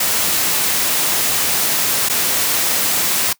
white noise with dropouts, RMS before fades -17 dBFS, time 0-3.33 s, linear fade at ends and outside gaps 5 ms, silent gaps 2.088-2.096 s, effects noise-tail reverb RT60 0.1 s tail -20 dB re dry + high-pass 100 Hz 12 dB/octave

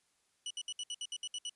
sawtooth tone bursts, 2950 Hz, F#7, 6 cents flat, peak -34 dBFS, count 10, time 0.46-1.495 s, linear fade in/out 2 ms, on 45 ms, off 65 ms, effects white hiss -75 dBFS RMS until 1.55 s + resampled to 24000 Hz

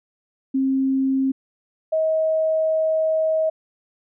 sine tone pair in turn, 267 / 635 Hz, C4 / D#5, +35 / +35 cents, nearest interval octave + minor third, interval 1500 cents, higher second, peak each -17 dBFS, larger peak neither, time 0.54-1.32 / 1.92-3.5 s, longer second, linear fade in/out 10 ms, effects none

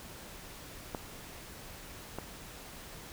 clicks, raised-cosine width 1 ms, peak -21 / -23 dBFS, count 2, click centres 0.948 / 2.186 s, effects pink hiss -48 dBFS RMS until 3.12 s

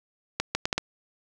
accelerating click train, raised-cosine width 0.2 ms, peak -7 dBFS, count 5, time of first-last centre 0.4-0.78 s, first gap 150 ms, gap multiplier 0.7, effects none

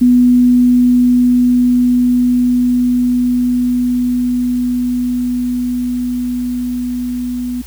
sine tone with level ramp, 246.9 Hz, B3, in tune, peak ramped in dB -5 to -17 dBFS, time 0.01-7.62 s, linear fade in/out 10 ms, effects added 60 Hz sine -32 dBFS peak until 7.66 s + white hiss -40 dBFS RMS until 7.66 s

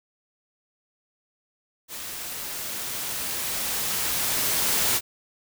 white noise with level ramp, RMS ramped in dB -36 to -22 dBFS, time 1.88-5.01 s, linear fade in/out 50 ms, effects none

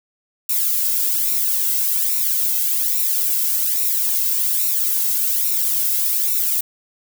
violet noise with flanger, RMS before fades -19 dBFS, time 0.49-6.61 s, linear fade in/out 5 ms, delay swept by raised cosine 0.62 to 1.72 ms, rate 1.2 Hz, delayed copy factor -0.7, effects none

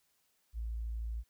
sine tone, 56.4 Hz, A1, 44 cents sharp, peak -35 dBFS, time 0.53-1.24 s, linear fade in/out 50 ms, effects white hiss -75 dBFS RMS until 1.29 s

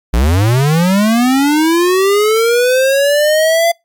square linear sweep, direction up, 51.9 to 684 Hz, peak -9 dBFS, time 0.13-3.72 s, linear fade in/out 10 ms, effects noise-tail reverb RT60 0.2 s tail -26 dB re dry + MP3 96 kbps

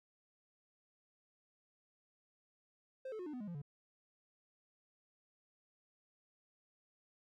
triangle tone with pitch steps, 523.3 / 435 / 361.6 / 300.6 / 249.8 / 207.7 / 172.62 / 143.49 Hz, C5 / A4 / F#4 / D4 / B3 / G#3 / F3 / D3, 0 / -20 / -40 / +40 / +20 / 0 / -20 / -40 cents, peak -40 dBFS, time 3.05-3.618 s, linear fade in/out 5 ms, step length 71 ms, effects none

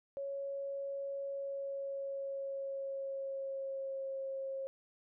sine tone with pitch glide, 554.4 to 538.9 Hz, C#5 to C#5, 0 to -49 cents, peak -37 dBFS, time 0.17-4.67 s, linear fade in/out 0 ms, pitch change -49 cents, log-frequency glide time 1.29-4.2 s, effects none

